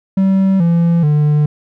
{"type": "tone with pitch steps", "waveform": "triangle", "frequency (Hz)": [192.3, 169.35, 149.14], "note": ["G3", "E3", "D3"], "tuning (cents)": [-33, 47, 27], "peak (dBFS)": -7, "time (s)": [0.17, 1.46], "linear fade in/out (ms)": 5, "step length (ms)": 430, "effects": []}